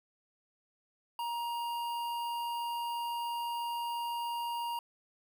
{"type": "tone with notch filter", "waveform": "square", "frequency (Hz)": 943, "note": "A#5", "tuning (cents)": 20, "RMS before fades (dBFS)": -36, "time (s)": [1.19, 4.79], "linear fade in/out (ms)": 2, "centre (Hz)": 7000, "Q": 0.9, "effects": []}